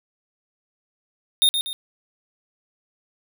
square tone with echo, 3672 Hz, A#7, 27 cents flat, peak -14 dBFS, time 1.42-1.49 s, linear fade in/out 0 ms, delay 120 ms, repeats 2, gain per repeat -7 dB, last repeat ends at 1.73 s, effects none

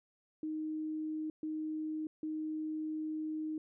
sine tone bursts at uneven times, 311.1 Hz, D#4, in tune, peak -35 dBFS, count 3, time 0.43-1.3 / 1.43-2.07 / 2.23-3.58 s, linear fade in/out 2 ms, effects none

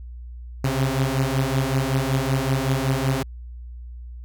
sawtooth beating tone pair, 130.81 / 136.11 Hz, C3 / C#3, 0 / -31 cents, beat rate 5.3 Hz, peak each -19 dBFS, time 0.64-3.23 s, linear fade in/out 5 ms, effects added 60 Hz sine -34 dBFS peak until 4.24 s

